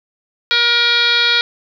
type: tone with frequency modulation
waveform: sine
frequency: 1900 Hz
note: A#6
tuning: 33 cents sharp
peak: -9 dBFS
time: 0.51-1.41 s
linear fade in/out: 0 ms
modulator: 475 Hz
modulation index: 5
effects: none